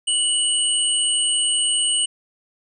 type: tone pair together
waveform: sine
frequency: 2942 / 8615 Hz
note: F#7 / C9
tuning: -11 / +50 cents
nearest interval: octave + perfect fifth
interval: 1861 cents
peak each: -20 dBFS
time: 0.07-2.06 s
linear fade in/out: 10 ms
effects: none